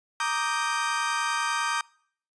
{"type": "chord", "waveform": "35% pulse", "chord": "Eb major seventh", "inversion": "second", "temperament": "equal", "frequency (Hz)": [932.3, 1174.7, 1244.5, 1568], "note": ["Bb5", "D6", "Eb6", "G6"], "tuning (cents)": [0, 0, 0, 0], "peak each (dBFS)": [-29, -29, -30, -29], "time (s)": [0.2, 1.81], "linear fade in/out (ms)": 2, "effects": ["noise-tail reverb RT60 0.6 s tail -25 dB re dry", "resampled to 22050 Hz"]}